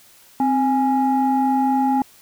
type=tone pair together; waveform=sine; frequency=261.6 / 828.8 Hz; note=C4 / G#5; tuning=0 / -4 cents; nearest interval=octave + minor sixth; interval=1996 cents; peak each=-17 dBFS; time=0.4-2.02 s; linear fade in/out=2 ms; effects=tanh soft clip ceiling -10 dBFS + white hiss -50 dBFS RMS until 2.21 s